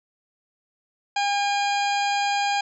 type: harmonic tone with a mistuned harmonic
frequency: 809 Hz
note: G#5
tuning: 46 cents flat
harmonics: 1 / 2 / 3 / 4 / 5 / 6 / 8 / 9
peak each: -22 / -31 / -30 / -33 / -36 / -34 / -42 / -42 dBFS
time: 1.16-2.61 s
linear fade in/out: 5 ms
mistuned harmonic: 5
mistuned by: +22 cents
effects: none